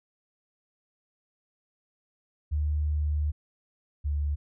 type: tone pair in turn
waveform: sine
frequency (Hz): 74.9 / 72.98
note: D2 / D2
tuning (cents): +35 / -10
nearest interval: unison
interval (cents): 45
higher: first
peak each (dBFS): -24 / -25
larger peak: first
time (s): 2.51-3.32 / 4.04-4.36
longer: first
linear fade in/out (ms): 20
effects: none